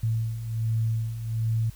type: beating tone pair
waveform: sine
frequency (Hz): 111.6 / 112.9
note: A2 / A2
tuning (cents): +25 / +45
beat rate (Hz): 1.3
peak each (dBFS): -31 / -25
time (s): 0.03-1.7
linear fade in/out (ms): 5
effects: added 50 Hz sine -46 dBFS peak until 1.75 s + white hiss -54 dBFS RMS until 1.75 s